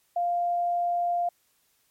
sine tone, 698.5 Hz, F5, in tune, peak -23 dBFS, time 0.16-1.29 s, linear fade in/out 5 ms, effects white hiss -68 dBFS RMS until 1.9 s + MP3 64 kbps

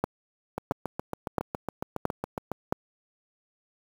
two click trains, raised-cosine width 1 ms, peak -10 / -16 dBFS, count 5 / 15, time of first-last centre 0.04-2.725 / 0.58-2.516 s, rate 1.49 / 7.23 Hz, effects high-pass 80 Hz 12 dB/octave + 7-bit

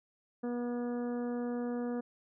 harmonic tone, 241.7 Hz, B3, 37 cents flat, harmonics 1 / 2 / 3 / 4 / 5 / 6 / 7, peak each -34 / -38 / -47 / -54 / -53 / -56 / -57 dBFS, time 0.43-2.01 s, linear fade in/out 10 ms, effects none

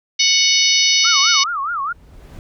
harmonic tone, 739 Hz, F#5, 2 cents flat, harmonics 3 / 4 / 5 / 6 / 7 / 8, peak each -19 / -19 / -19 / -19 / -19 / -19 dBFS, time 0.19-1.44 s, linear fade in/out 10 ms
sine tone with vibrato, 1244.5 Hz, D#6, in tune, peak -19 dBFS, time 1.04-1.93 s, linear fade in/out 10 ms, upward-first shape sine, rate 4.8 Hz, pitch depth 240 cents each way
brown noise with exponential growth, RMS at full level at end -33 dBFS, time 1.1-2.39 s, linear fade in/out 1 ms, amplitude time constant 280 ms
effects none

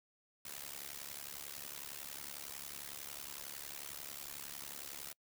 white noise with amplitude modulation, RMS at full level -43 dBFS, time 0.45-5.13 s, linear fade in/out 5 ms, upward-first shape sine, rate 71 Hz, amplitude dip 95%, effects noise-tail reverb RT60 0.1 s tail -26 dB re dry

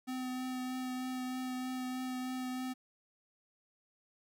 square tone with vibrato, 255.2 Hz, C4, 43 cents flat, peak -37 dBFS, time 0.07-2.74 s, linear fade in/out 20 ms, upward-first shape triangle, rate 3.2 Hz, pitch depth 14 cents each way, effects 12-bit

